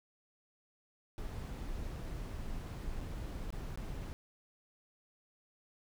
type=noise with dropouts; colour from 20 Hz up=brown; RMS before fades=-41 dBFS; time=1.18-4.13 s; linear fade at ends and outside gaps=0 ms; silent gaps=3.006-3.012 / 3.504-3.525 / 3.758-3.775 s; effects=none